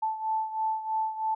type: beating tone pair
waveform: sine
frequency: 877 / 880.1 Hz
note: A5 / A5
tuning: -6 / 0 cents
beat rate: 3.1 Hz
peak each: -28 / -33 dBFS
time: 0.02-1.35 s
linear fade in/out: 10 ms
effects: none